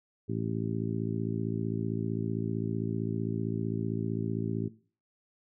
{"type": "harmonic tone", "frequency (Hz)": 55.5, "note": "A1", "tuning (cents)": 16, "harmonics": [2, 3, 4, 5, 6, 7], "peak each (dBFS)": [-34, -36, -37, -38, -39, -39], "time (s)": [0.28, 4.69], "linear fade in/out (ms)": 20, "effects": ["noise-tail reverb RT60 0.4 s tail -18 dB re dry"]}